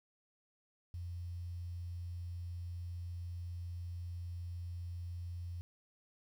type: tone with quantisation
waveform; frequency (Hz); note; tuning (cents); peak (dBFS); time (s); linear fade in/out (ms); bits
sine; 87.31; F2; 0; -40; 0.94-5.61; 0; 11
effects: none